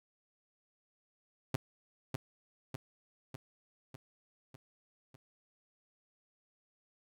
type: tone with echo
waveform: sawtooth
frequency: 130.81 Hz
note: C3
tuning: in tune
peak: -24 dBFS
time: 1.54-1.56 s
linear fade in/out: 5 ms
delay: 600 ms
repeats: 6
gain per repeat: -4 dB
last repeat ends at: 5.16 s
effects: none